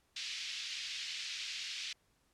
pink band-pass noise, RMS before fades -42 dBFS, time 0.16-1.93 s, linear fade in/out 5 ms, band 2400 to 5500 Hz, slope 24 dB/octave, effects pink hiss -74 dBFS RMS until 2.33 s + low-pass 12000 Hz 12 dB/octave

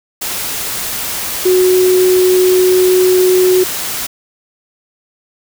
sine tone in noise, 368 Hz, F#4, 9 cents flat, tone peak -7 dBFS, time 1.45-3.64 s, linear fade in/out 10 ms, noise white, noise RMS -20 dBFS, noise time 0.21-4.07 s, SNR +10 dB, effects none

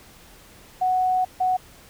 sine tone pair in turn, 740 / 740 Hz, F#5 / F#5, 0 / 0 cents, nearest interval unison, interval 0 cents, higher neither, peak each -18 dBFS, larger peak neither, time 0.81-1.25 / 1.4-1.57 s, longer first, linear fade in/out 10 ms, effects pink hiss -49 dBFS RMS until 1.89 s

